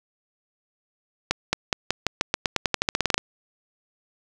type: accelerating click train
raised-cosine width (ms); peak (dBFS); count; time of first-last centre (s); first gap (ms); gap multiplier
0.2; -3; 19; 1.31-3.18; 220; 0.9
effects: none